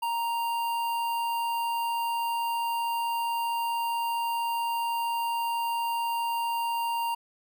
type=tone with notch filter; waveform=square; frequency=932.3 Hz; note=A#5; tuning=in tune; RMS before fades=-29 dBFS; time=0.02-7.15 s; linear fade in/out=10 ms; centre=6200 Hz; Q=0.96; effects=none